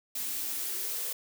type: noise with high-pass filter sweep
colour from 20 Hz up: blue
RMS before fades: -34 dBFS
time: 0.15-1.13 s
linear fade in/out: 5 ms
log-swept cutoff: 210 to 500 Hz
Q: 6.4
effects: none